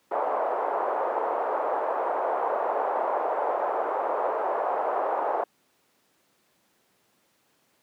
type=band-pass noise; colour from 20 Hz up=white; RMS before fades=-27 dBFS; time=0.11-5.44 s; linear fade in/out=5 ms; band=480 to 900 Hz; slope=24 dB/octave; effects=pink hiss -67 dBFS RMS until 7.82 s + high-pass 200 Hz 12 dB/octave